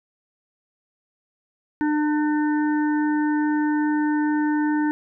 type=harmonic tone; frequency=300.4 Hz; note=D4; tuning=39 cents sharp; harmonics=1 / 3 / 5 / 6; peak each=-19 / -29 / -33 / -35 dBFS; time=1.81-4.91 s; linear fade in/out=0 ms; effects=none